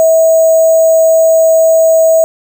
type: tone with sample-and-hold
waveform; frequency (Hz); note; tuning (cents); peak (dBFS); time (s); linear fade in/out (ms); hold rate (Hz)
sine; 648; E5; -30; -4; 0-2.24; 0; 7350
effects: none